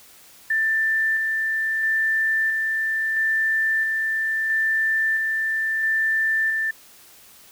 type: tone with tremolo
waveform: sine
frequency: 1776 Hz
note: A6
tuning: 16 cents sharp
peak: -18 dBFS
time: 0.5-6.71 s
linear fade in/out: 5 ms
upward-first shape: square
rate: 0.75 Hz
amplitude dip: 25%
effects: white hiss -49 dBFS RMS until 7.51 s